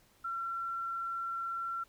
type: tone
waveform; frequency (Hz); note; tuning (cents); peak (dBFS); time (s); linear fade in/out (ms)
sine; 1359; F6; -48; -34; 0.24-1.84; 10
effects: pink hiss -66 dBFS RMS until 1.88 s